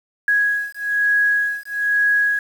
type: beating tone pair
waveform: sine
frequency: 1661.2 / 1662.3 Hz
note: G#6 / G#6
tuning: 0 / +1 cents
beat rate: 1.1 Hz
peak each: -19 dBFS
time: 0.28-2.39 s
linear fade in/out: 2 ms
effects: 7-bit